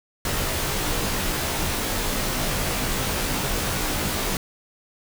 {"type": "noise with comb filter", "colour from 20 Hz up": "pink", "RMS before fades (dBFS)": -25, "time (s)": [0.25, 4.37], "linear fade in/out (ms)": 2, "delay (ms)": 18, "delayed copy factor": -0.85, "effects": []}